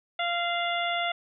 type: harmonic tone with a mistuned harmonic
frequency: 692 Hz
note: F5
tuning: 16 cents flat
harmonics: 1 / 2 / 3 / 4 / 5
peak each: -29 / -33 / -32 / -36 / -34 dBFS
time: 0.19-1.12 s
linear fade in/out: 5 ms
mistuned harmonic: 4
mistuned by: +33 cents
effects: none